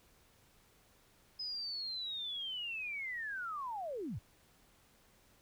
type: linear sweep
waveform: sine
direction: down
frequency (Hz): 5080 to 72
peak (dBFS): -38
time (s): 1.39-4.19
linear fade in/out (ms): 10
effects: pink hiss -67 dBFS RMS until 5.41 s